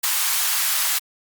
white high-pass noise, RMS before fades -21 dBFS, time 0.03-0.99 s, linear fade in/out 10 ms, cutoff 850 Hz, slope 24 dB/octave, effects Opus 48 kbps

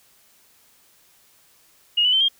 sine tone with pitch steps, 2868 / 2979 / 3095 / 3216 Hz, F7 / F#7 / G7 / G7, +45 / +11 / -23 / +44 cents, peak -15 dBFS, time 1.97-2.286 s, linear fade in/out 10 ms, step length 79 ms, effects white hiss -57 dBFS RMS until 2.39 s

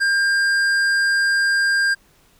triangle tone with tanh clipping, 1600 Hz, G6, 35 cents sharp, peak -17 dBFS, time 0-1.95 s, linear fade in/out 20 ms, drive 15 dB, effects pink hiss -56 dBFS RMS until 2.39 s

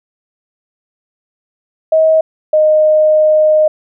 sine tone pair in turn, 636 / 617.2 Hz, D#5 / D#5, +38 / -14 cents, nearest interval minor second, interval 52 cents, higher first, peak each -6 dBFS, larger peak neither, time 1.92-2.21 / 2.53-3.68 s, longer second, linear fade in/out 5 ms, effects none

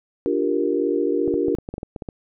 sine chord, G minor seventh, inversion second, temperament equal, 293.7 / 349.2 / 392 / 466.2 Hz, D4 / F4 / G4 / Bb4, 0 / 0 / 0 / 0 cents, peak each -24 dBFS, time 0.26-1.55 s, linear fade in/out 0 ms
clicks, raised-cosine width 2 ms, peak -17 dBFS, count 12, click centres 1.278 / 1.341 / 1.483 / 1.55 / 1.586 / 1.689 / 1.74 / 1.781 / 1.831 / 1.962 / 2.022 / 2.088 s
effects none

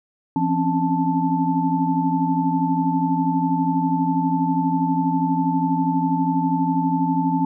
sine tone cluster, 170.5 / 263.1 / 275.4 / 879 Hz, F3 / C4 / C#4 / A5, -41 / +10 / -11 / -2 cents, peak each -23 dBFS, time 0.36-7.45 s, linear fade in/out 2 ms, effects none

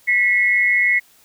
sine tone pair together, 1963 / 2169 Hz, B6 / C#7, -11 / -38 cents, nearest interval major second, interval 173 cents, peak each -16 dBFS, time 0.07-1 s, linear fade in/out 20 ms, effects white hiss -53 dBFS RMS until 1.24 s

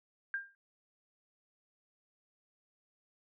sine tone with exponential decay, 1598 Hz, G6, 33 cents sharp, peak -30 dBFS, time 0.34-0.55 s, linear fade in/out 1 ms, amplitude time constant 45 ms, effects none

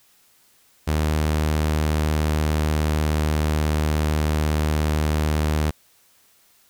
sawtooth tone with pitch glide, 76.9 to 76.46 Hz, D#2 to D#2, -20 to -30 cents, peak -15 dBFS, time 0.87-5.71 s, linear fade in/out 10 ms, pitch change -10 cents, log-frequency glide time 1.17-3.79 s, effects white hiss -58 dBFS RMS until 6.69 s

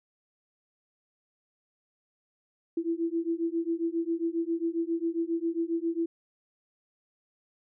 sine beating tone pair, 329.6 / 337 Hz, E4 / E4, 0 / +38 cents, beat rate 7.4 Hz, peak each -30 dBFS, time 2.77-6.06 s, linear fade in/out 5 ms, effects none

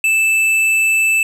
triangle tone with hard clipping, 2637 Hz, E7, in tune, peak -13 dBFS, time 0.04-1.23 s, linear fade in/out 2 ms, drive 12 dB, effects none

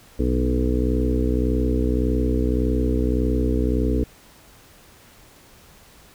harmonic tone with a mistuned harmonic, 61.74 Hz, B1, in tune, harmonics 1 / 2 / 3 / 4 / 5 / 6 / 7 / 8, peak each -21 / -29 / -33 / -25 / -26 / -35 / -27 / -32 dBFS, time 0.19-4.04 s, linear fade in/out 5 ms, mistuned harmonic 2, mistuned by +24 cents, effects pink hiss -50 dBFS RMS until 6.14 s

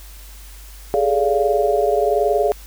sine tone cluster, 409.6 / 430.7 / 578 / 695 Hz, G#4 / A4 / D5 / F5, -24 / -37 / -28 / -9 cents, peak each -20 dBFS, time 0.94-2.52 s, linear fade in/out 0 ms, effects added 50 Hz sine -37 dBFS peak until 2.66 s + white hiss -44 dBFS RMS until 2.66 s

